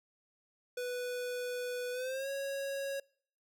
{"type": "tone with pitch glide", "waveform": "square", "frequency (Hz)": [493.9, 551.2], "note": ["B4", "C#5"], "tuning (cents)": [0, -10], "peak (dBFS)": -36, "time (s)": [0.77, 3], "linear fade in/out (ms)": 5, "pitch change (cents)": 190, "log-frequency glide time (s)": [1.92, 2.29], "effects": ["noise-tail reverb RT60 0.6 s tail -26 dB re dry"]}